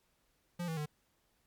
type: tone with pitch steps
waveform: square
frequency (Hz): 174.61 / 161.98 / 150.26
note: F3 / E3 / D3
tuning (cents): 0 / -30 / +40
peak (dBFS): -36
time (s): 0.59-0.86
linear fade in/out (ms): 10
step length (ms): 90
effects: pink hiss -75 dBFS RMS until 1.46 s + MP3 96 kbps